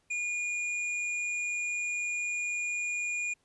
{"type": "tone", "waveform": "square", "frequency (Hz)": 2434, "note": "D#7", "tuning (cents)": -39, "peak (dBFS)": -31, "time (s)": [0.1, 3.34], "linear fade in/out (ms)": 10, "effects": ["pink hiss -72 dBFS RMS until 3.44 s", "resampled to 24000 Hz"]}